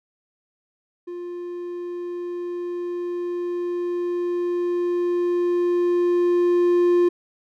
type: tone with level ramp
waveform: triangle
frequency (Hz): 351.3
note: F4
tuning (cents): +10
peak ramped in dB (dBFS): -28 to -12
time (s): 1.07-7.09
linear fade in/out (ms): 10
effects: none